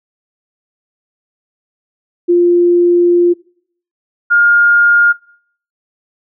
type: tone pair in turn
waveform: sine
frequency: 349.2 / 1415.9 Hz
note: F4 / F6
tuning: 0 / +23 cents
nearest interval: 2 octaves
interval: 2423 cents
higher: second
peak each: -6 dBFS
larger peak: neither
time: 2.28-3.34 / 4.3-5.13 s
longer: first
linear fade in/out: 20 ms
effects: noise-tail reverb RT60 0.6 s tail -23 dB re dry